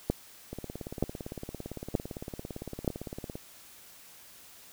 two click trains, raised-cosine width 2 ms, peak -12 / -24 dBFS, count 4 / 51, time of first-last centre 0.1-2.878 / 0.53-3.355 s, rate 1.08 / 17.7 Hz, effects white hiss -53 dBFS RMS until 4.72 s

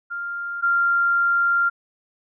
sine tone pair in turn, 1396.9 / 1389.7 Hz, F6 / F6, 0 / -9 cents, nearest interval unison, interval 9 cents, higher first, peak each -26 / -16 dBFS, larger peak second, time 0.1-0.62 / 0.62-1.7 s, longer second, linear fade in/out 20 ms, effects none

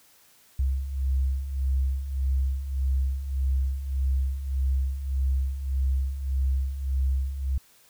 sine beating tone pair, 65.41 / 67.11 Hz, C2 / C2, 0 / +45 cents, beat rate 1.7 Hz, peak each -30 / -24 dBFS, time 0.59-7.58 s, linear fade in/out 5 ms, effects white hiss -58 dBFS RMS until 7.89 s

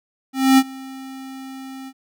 square tone with ADSR envelope, 265.5 Hz, C4, 25 cents sharp, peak -9 dBFS, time 0.33-1.93 s, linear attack 250 ms, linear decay 49 ms, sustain -24 dB, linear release 54 ms, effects none

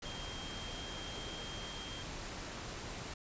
sine tone in noise, 3201 Hz, G7, 36 cents sharp, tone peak -47 dBFS, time 0.05-2.03 s, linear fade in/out 5 ms, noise pink, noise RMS -44 dBFS, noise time 0.02-3.14 s, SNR -6 dB, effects resampled to 16000 Hz

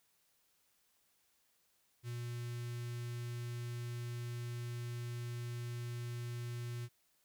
square tone with notch filter, 120 Hz, B2, 49 cents flat, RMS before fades -42 dBFS, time 2.03-6.89 s, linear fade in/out 50 ms, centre 700 Hz, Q 0.53, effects white hiss -75 dBFS RMS until 7.24 s

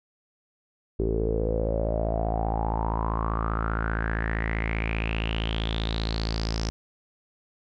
sawtooth tone with low-pass filter sweep, 55.2 Hz, A1, 6 cents sharp, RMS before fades -27 dBFS, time 0.99-6.7 s, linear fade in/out 0 ms, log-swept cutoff 390 to 5500 Hz, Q 8.1, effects none

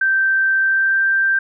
sine tone with pitch glide, 1561 to 1572.8 Hz, G6 to G6, -8 to +5 cents, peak -13 dBFS, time 0.01-1.39 s, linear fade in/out 5 ms, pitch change +13 cents, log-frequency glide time 0.6-1.03 s, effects none

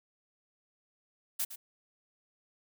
blue noise with echo, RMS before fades -32 dBFS, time 1.39-1.45 s, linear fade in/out 10 ms, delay 110 ms, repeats 1, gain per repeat -12 dB, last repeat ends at 1.56 s, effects none

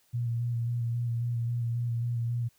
sine tone with vibrato, 118.4 Hz, A#2, 27 cents sharp, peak -27 dBFS, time 0.13-2.49 s, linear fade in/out 20 ms, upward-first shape square, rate 3.7 Hz, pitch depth 21 cents each way, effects white hiss -67 dBFS RMS until 2.58 s

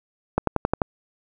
accelerating click train, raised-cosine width 1 ms, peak -5 dBFS, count 6, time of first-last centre 0.38-0.818 s, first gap 93 ms, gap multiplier 0.97, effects none

